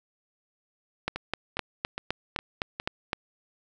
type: two click trains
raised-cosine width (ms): 0.3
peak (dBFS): -16 / -11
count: 5 / 9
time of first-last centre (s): 1.16-2.799 / 1.08-3.131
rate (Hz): 2.44 / 3.9
effects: none